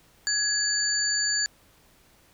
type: tone cluster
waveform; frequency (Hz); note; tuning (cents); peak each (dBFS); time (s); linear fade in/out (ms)
sine; 1672 / 4601 / 7040; G#6 / D8 / A8; +11 / -36 / 0; -28 / -26 / -28; 0.27-1.46; 0
effects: pink hiss -59 dBFS RMS until 2.33 s